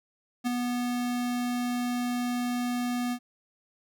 square tone with ADSR envelope, 244.6 Hz, B3, 16 cents flat, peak -24 dBFS, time 0.44-3.19 s, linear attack 30 ms, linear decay 10 ms, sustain -4 dB, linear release 67 ms, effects none

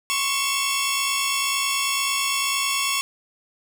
20% pulse tone cluster, 1046 / 1108 / 2689 / 3373 / 4525 Hz, C6 / C#6 / E7 / G#7 / C#8, -1 / -1 / +34 / +26 / +35 cents, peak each -29 / -21 / -21 / -22 / -29 dBFS, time 0.1-3.01 s, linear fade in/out 0 ms, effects none

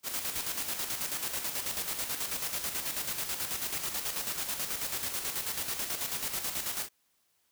white noise with tremolo, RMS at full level -33 dBFS, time 0.03-6.89 s, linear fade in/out 50 ms, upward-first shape square, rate 9.2 Hz, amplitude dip 50%, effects white hiss -73 dBFS RMS until 7.51 s

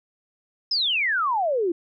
sine exponential sweep, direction down, 5274 to 326.7 Hz, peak -20 dBFS, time 0.71-1.72 s, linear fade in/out 5 ms, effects none

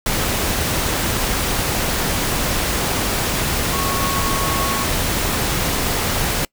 sine tone in noise, 1101 Hz, C#6, 12 cents flat, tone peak -24 dBFS, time 3.73-4.84 s, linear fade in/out 2 ms, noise pink, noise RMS -20 dBFS, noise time 0.06-6.45 s, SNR -7 dB, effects noise-tail reverb RT60 0.1 s tail -25 dB re dry

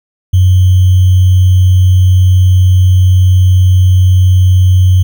sine tone with sample-and-hold, 92.1 Hz, F#2, 7 cents flat, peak -3 dBFS, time 0.33-5.03 s, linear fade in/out 10 ms, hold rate 3150 Hz, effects none

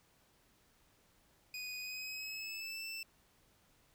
25% pulse tone with pitch glide, 2486 to 2664 Hz, D#7 to E7, -2 to +18 cents, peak -38 dBFS, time 1.54-3.03 s, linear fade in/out 2 ms, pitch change +120 cents, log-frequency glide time 1.79-2.84 s, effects pink hiss -70 dBFS RMS until 3.94 s

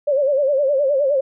sine tone with vibrato, 558 Hz, C#5, 11 cents sharp, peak -14 dBFS, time 0.07-1.21 s, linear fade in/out 10 ms, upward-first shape sine, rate 9.7 Hz, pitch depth 110 cents each way, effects none

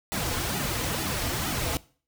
pink noise with flanger, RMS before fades -29 dBFS, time 0.12-1.77 s, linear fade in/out 0 ms, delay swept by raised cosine 1.8 to 5.3 ms, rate 2.2 Hz, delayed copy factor -0.85, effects noise-tail reverb RT60 0.4 s tail -20 dB re dry

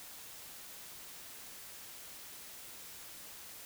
silence, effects white hiss -50 dBFS RMS until 3.65 s

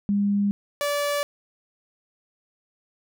sine / sawtooth tone pair in turn, 202.3 / 578.3 Hz, G#3 / D5, -45 / -27 cents, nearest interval octave + tritone, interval 1818 cents, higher second, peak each -19 dBFS, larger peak neither, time 0.09-0.51 / 0.81-1.23 s, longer neither, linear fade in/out 0 ms, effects none

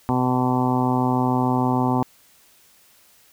harmonic tone, 126.7 Hz, B2, 45 cents sharp, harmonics 1 / 2 / 3 / 4 / 5 / 6 / 7 / 8 / 9, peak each -24 / -21 / -29 / -33 / -34 / -27 / -26 / -30 / -34 dBFS, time 0.09-2.03 s, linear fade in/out 0 ms, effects white hiss -55 dBFS RMS until 3.32 s

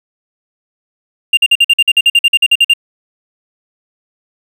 triangle tone bursts, 2794 Hz, F7, in tune, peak -3 dBFS, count 16, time 1.33-2.737 s, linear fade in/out 5 ms, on 42 ms, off 49 ms, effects none

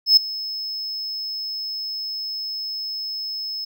triangle tone with ADSR envelope, 5200 Hz, E8, 24 cents flat, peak -6 dBFS, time 0.06-3.65 s, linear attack 110 ms, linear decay 4 ms, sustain -19 dB, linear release 9 ms, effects none

